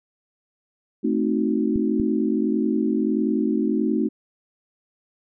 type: chord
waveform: sine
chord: A diminished seventh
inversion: none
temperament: equal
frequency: 220 / 261.6 / 311.1 / 370 Hz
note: A3 / C4 / Eb4 / Gb4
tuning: 0 / 0 / 0 / 0 cents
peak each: -23 / -25 / -24 / -27 dBFS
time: 1.03-4.09 s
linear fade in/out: 20 ms
type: clicks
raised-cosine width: 5 ms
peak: -17 dBFS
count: 2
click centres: 1.759 / 1.999 s
effects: none